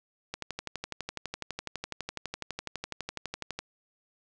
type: click train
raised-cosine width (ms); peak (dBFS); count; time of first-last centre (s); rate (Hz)
0.2; -17; 40; 0.34-3.59; 12
effects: resampled to 24000 Hz + 8-bit